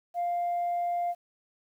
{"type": "tone", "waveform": "sine", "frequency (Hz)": 699, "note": "F5", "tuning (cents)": 1, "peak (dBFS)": -25, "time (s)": [0.14, 1.15], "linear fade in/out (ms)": 50, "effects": ["tanh soft clip ceiling -24 dBFS", "10-bit"]}